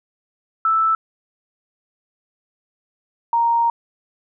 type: tone pair in turn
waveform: sine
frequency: 1318.5 / 932.3 Hz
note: E6 / A#5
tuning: 0 / 0 cents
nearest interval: tritone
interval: 600 cents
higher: first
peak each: -14 dBFS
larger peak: neither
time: 0.65-0.95 / 3.33-3.7 s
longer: second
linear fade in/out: 2 ms
effects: none